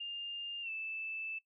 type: tone with pitch glide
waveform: sine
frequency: 2808 to 2635 Hz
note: F7 to E7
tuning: +9 to -1 cents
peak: -38 dBFS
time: 0-1.39 s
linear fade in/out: 10 ms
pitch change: -110 cents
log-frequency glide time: 0.62-0.7 s
effects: noise-tail reverb RT60 0.1 s tail -18 dB re dry